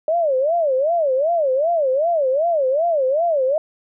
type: tone with vibrato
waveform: sine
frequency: 597 Hz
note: D5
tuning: 28 cents sharp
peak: -15 dBFS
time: 0.08-3.58 s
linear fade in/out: 2 ms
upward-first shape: sine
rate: 2.6 Hz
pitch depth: 260 cents each way
effects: none